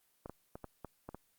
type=clicks; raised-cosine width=1 ms; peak=-29 dBFS; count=7; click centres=0.259 / 0.296 / 0.555 / 0.643 / 0.847 / 1.09 / 1.146 s; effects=white hiss -73 dBFS RMS until 1.38 s + Opus 24 kbps